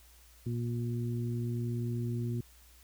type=harmonic tone; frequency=118.9 Hz; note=A#2; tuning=35 cents sharp; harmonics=1 / 2 / 3; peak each=-32 / -38 / -42 dBFS; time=0.46-2.41 s; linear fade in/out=5 ms; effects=added 60 Hz sine -58 dBFS peak until 2.83 s + white hiss -61 dBFS RMS until 2.83 s